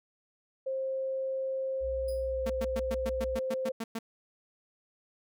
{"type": "tone with pitch glide", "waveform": "sine", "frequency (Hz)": [530, 522.4], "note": ["C5", "C5"], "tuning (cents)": [22, -3], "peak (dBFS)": -30, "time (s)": [0.66, 3.72], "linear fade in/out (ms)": 10, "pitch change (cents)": -25, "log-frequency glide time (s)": [2.26, 2.49]}
{"type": "tone", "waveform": "sine", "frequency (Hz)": 62.2, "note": "B1", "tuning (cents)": 13, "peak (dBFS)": -37, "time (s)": [1.8, 3.4], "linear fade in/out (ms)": 50}
{"type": "tone with exponential decay", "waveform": "15% pulse", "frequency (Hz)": 4978, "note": "D#8", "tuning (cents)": 0, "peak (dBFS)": -38, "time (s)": [2.08, 2.33], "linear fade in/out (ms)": 5, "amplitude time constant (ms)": 54}
{"type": "tone bursts", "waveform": "sawtooth", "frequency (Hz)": 226.5, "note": "A#3", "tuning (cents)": -50, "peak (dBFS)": -29, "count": 11, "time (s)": [2.46, 3.989], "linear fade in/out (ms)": 5, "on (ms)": 39, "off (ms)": 110}
{"effects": []}